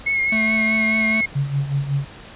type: tone with vibrato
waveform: sine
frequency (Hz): 2168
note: C#7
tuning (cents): -39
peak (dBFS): -17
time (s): 0.06-1.26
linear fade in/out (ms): 10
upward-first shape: triangle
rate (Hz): 4.7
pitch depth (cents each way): 37
type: tone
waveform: square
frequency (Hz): 220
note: A3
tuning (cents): 0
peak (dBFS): -22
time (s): 0.32-1.21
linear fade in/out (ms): 5
type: tone with tremolo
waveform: sine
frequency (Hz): 140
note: C#3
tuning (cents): +18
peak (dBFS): -16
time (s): 1.35-2.05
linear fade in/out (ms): 10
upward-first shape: sine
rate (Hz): 5.4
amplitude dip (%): 70
effects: pink hiss -40 dBFS RMS until 2.35 s + resampled to 8000 Hz

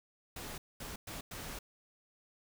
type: noise bursts at uneven times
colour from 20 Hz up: pink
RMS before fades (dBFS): -44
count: 4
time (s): 0.36-0.58 / 0.8-0.96 / 1.07-1.21 / 1.31-1.59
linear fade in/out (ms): 5
effects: none

